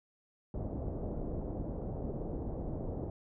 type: low-pass noise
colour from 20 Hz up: pink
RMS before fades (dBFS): -38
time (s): 0.54-3.1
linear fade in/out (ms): 2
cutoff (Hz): 630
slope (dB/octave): 24
effects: none